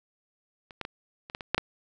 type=clicks; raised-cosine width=0.3 ms; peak=-29 / -17 / -19 / -26 / -17 / -21 / -7 / -9 dBFS; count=8; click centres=0.708 / 0.813 / 0.851 / 1.299 / 1.349 / 1.408 / 1.546 / 1.58 s; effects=none

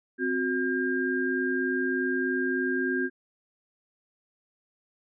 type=tone cluster; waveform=sine; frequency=260.7 / 364 / 1606 Hz; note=C4 / F#4 / G6; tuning=-6 / -28 / +41 cents; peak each=-29 dBFS; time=0.18-3.1 s; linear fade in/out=50 ms; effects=none

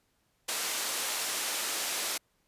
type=band-pass noise; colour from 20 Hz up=white; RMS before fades=-33 dBFS; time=0.48-2.18 s; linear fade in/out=10 ms; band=350 to 10000 Hz; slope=12 dB/octave; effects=pink hiss -73 dBFS RMS until 2.47 s + resampled to 32000 Hz

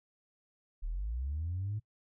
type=linear sweep; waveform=sine; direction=up; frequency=34.6 to 109.4 Hz; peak=-32 dBFS; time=0.82-1.8 s; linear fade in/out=20 ms; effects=noise-tail reverb RT60 0.1 s tail -24 dB re dry + tanh soft clip ceiling -29 dBFS

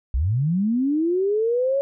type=linear sweep; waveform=sine; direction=up; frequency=55 to 562 Hz; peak=-18 dBFS; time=0.14-1.81 s; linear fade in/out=0 ms; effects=none

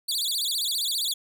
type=tone with vibrato; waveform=sawtooth; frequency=3973 Hz; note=B7; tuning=10 cents sharp; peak=-22 dBFS; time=0.08-1.14 s; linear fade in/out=10 ms; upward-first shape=sine; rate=15 Hz; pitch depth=300 cents each way; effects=none

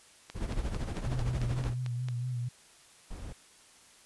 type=click train; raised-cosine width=0.2 ms; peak=-25 dBFS; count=9; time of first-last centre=0.3-2.086 s; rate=4.48 Hz
type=noise with tremolo; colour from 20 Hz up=brown; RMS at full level=-31 dBFS; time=0.34-1.75 s; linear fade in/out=50 ms; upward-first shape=triangle; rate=13 Hz; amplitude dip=70%
type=tone with vibrato; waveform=sine; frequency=123.47 Hz; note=B2; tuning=in tune; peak=-31 dBFS; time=1.06-2.49 s; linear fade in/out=10 ms; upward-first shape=sine; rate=4.3 Hz; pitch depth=49 cents each way
type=noise; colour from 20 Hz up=brown; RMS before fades=-41 dBFS; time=3.1-3.33 s; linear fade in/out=10 ms
effects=white hiss -58 dBFS RMS until 4.05 s + resampled to 24000 Hz

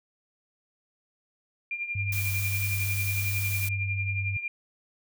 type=tone with tremolo; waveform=sine; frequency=2395 Hz; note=D7; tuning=33 cents sharp; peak=-27 dBFS; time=1.71-4.48 s; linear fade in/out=2 ms; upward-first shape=triangle; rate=11 Hz; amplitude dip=75%
type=tone with pitch glide; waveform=sine; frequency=99.4 to 97.86 Hz; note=G2 to G2; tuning=+25 to -2 cents; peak=-28 dBFS; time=1.95-4.37 s; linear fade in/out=5 ms; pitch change=-27 cents; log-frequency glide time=3.49-3.91 s
type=noise; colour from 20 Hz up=blue; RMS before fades=-34 dBFS; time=2.12-3.69 s; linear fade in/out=5 ms
effects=none

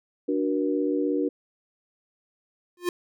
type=chord; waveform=sine; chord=D augmented; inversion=none; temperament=equal with one note detuned; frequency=293.7 / 370 / 476.2 Hz; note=D4 / F#4 / A#4; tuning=0 / 0 / +37 cents; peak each=-25 / -28 / -28 dBFS; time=0.28-1.29 s; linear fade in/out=10 ms
type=tone with exponential growth; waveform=square; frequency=353.5 Hz; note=F4; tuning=21 cents sharp; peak=-20 dBFS; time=2.77-2.89 s; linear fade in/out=2 ms; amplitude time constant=24 ms
effects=none

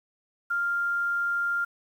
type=tone with quantisation; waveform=sine; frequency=1396.9 Hz; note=F6; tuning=in tune; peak=-24 dBFS; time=0.5-1.65 s; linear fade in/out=10 ms; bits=9; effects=none

